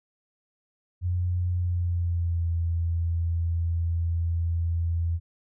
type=tone with pitch glide; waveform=sine; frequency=89.1 to 84.1 Hz; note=F2 to E2; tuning=+35 to +35 cents; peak=-23 dBFS; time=1.01-5.2 s; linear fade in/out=50 ms; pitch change=-100 cents; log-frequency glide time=1.54-2.49 s; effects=none